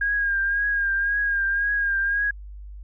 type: tone with vibrato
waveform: sine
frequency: 1621 Hz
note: G#6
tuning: 42 cents flat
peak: -20 dBFS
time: 0.01-2.31 s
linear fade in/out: 5 ms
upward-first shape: triangle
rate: 1.9 Hz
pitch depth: 45 cents each way
effects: added 50 Hz sine -36 dBFS peak until 2.83 s